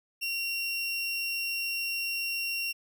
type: tone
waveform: 30% pulse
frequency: 2747 Hz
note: F7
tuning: 29 cents flat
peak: -27 dBFS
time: 0.21-2.73 s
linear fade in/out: 20 ms
effects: none